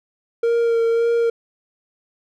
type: tone with vibrato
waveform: triangle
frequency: 463.3 Hz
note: A#4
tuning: 11 cents flat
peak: -13 dBFS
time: 0.43-1.3 s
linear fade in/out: 5 ms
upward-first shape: sine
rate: 1.8 Hz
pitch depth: 17 cents each way
effects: none